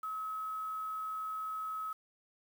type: tone with quantisation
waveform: sine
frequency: 1283 Hz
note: E6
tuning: 47 cents flat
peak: -36 dBFS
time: 0.03-1.93 s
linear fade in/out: 5 ms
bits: 9
effects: none